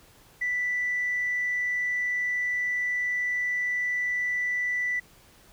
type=tone; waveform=sine; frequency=1975.5 Hz; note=B6; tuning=in tune; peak=-24 dBFS; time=0.41-5 s; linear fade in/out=10 ms; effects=tanh soft clip ceiling -20 dBFS + pink hiss -56 dBFS RMS until 5.52 s